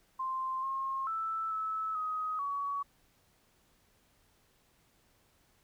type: tone with pitch steps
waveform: sine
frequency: 1047 / 1073 / 1320 / 1303 / 1259 / 1127 Hz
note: C6 / C6 / E6 / E6 / D#6 / C#6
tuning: +1 / +43 / +2 / -20 / +20 / +28 cents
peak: -32 dBFS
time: 0.19-2.83 s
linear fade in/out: 10 ms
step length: 440 ms
effects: pink hiss -69 dBFS RMS until 5.63 s